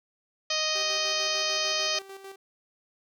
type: harmonic tone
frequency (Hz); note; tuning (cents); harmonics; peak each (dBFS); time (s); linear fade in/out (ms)
622.3; D#5; 0; 1 / 2 / 3 / 4 / 5 / 6 / 7 / 8 / 9 / 10; -34 / -36 / -37 / -34 / -33 / -37 / -33 / -32 / -38 / -36; 0.5-1.99; 5
type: tone with tremolo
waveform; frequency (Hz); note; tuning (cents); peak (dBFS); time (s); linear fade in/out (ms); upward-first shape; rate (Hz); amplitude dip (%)
sawtooth; 389.1; G4; -13; -36; 0.75-2.36; 5; square; 6.7; 55
effects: none